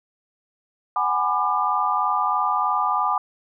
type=chord; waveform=sine; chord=G# half-diminished seventh; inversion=third; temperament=just; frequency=747.5 / 830.6 / 996.7 / 1196.1 Hz; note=F#5 / G#5 / B5 / D6; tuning=+17 / 0 / +16 / +31 cents; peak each=-27 / -25 / -25 / -22 dBFS; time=0.96-3.18 s; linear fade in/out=2 ms; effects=none